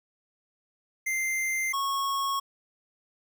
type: tone pair in turn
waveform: square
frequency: 2088 / 1099.1 Hz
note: C7 / C#6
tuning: -4 / -15 cents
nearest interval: major seventh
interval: 1111 cents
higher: first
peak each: -27 dBFS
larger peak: neither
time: 1.06-1.73 / 1.73-2.4 s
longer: neither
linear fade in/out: 10 ms
effects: none